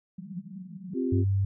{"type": "band-pass noise", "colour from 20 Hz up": "pink", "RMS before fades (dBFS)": -40, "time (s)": [0.18, 0.94], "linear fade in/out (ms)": 5, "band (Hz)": [170, 200], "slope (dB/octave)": 96}
{"type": "chord", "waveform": "sine", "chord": "C suspended fourth", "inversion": "none", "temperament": "equal", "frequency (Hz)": [261.6, 349.2, 392], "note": ["C4", "F4", "G4"], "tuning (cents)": [0, 0, 0], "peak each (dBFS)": [-27, -32, -33], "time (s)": [0.93, 1.25], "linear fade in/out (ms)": 50}
{"type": "tone", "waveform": "sine", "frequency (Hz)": 98, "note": "G2", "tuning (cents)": 0, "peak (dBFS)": -22, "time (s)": [1.12, 1.45], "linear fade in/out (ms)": 5}
{"effects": []}